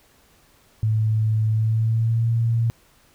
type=tone with pitch glide; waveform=sine; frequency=109.3 to 115.4 Hz; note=A2 to A#2; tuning=-11 to -17 cents; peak=-17 dBFS; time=0.83-2.7 s; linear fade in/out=0 ms; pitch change=+94 cents; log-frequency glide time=1.5-2.28 s; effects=pink hiss -57 dBFS RMS until 3.14 s